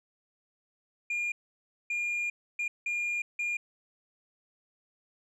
sine tone bursts at uneven times, 2415 Hz, D7, 48 cents sharp, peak -26 dBFS, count 5, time 1.1-1.32 / 1.9-2.3 / 2.59-2.68 / 2.86-3.22 / 3.39-3.57 s, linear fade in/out 5 ms, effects tanh soft clip ceiling -28 dBFS

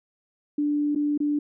sine tone with dropouts, 293.7 Hz, D4, in tune, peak -21 dBFS, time 0.58-1.39 s, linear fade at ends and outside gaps 5 ms, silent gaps 0.95-0.958 / 1.177-1.202 s, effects none

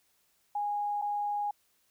sine tone with dropouts, 824 Hz, G#5, 14 cents flat, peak -29 dBFS, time 0.55-1.51 s, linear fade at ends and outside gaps 5 ms, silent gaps 1.016-1.021 s, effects white hiss -71 dBFS RMS until 1.9 s

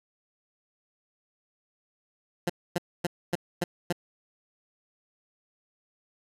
15% pulse tone bursts, 174.61 Hz, F3, in tune, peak -18 dBFS, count 6, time 2.47-3.926 s, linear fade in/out 5 ms, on 26 ms, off 260 ms, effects resampled to 32000 Hz + 9-bit

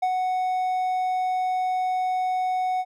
triangle tone with ADSR envelope, 740 Hz, F#5, in tune, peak -17 dBFS, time 0.02-2.85 s, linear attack 11 ms, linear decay 56 ms, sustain -3 dB, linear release 49 ms, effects none

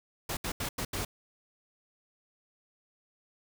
pink noise bursts at uneven times, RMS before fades -34 dBFS, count 5, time 0.29-0.37 / 0.44-0.52 / 0.6-0.69 / 0.78-0.85 / 0.93-1.05 s, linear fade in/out 5 ms, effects none

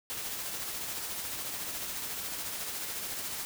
white noise with tremolo, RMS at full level -36 dBFS, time 0.1-3.45 s, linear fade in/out 0 ms, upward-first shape sine, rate 14 Hz, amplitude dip 30%, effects none

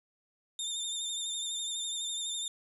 25% pulse tone with vibrato, 3616 Hz, A7, 47 cents sharp, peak -29 dBFS, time 0.59-2.48 s, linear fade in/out 2 ms, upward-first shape triangle, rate 12 Hz, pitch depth 42 cents each way, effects none

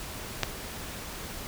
click, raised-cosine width 0.2 ms, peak -7 dBFS, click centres 0.433 s, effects pink hiss -39 dBFS RMS until 1.47 s

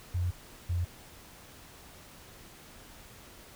sine tone pair in turn, 88.9 / 87.42 Hz, F2 / F2, +31 / +2 cents, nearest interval unison, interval 29 cents, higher first, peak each -27 dBFS, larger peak neither, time 0.14-0.31 / 0.69-0.85 s, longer first, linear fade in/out 10 ms, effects pink hiss -52 dBFS RMS until 3.55 s

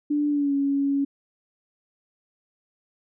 sine tone with pitch glide, 293.7 to 279 Hz, D4 to C#4, 0 to +11 cents, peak -20 dBFS, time 0.1-1.05 s, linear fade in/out 10 ms, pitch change -89 cents, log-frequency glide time 0.29-0.54 s, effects none

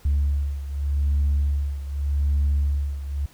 sine beating tone pair, 71 / 71.84 Hz, C#2 / D2, +42 / -38 cents, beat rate 0.84 Hz, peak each -20 / -24 dBFS, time 0.05-3.26 s, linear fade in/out 5 ms, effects tanh soft clip ceiling -15 dBFS + pink hiss -53 dBFS RMS until 3.33 s

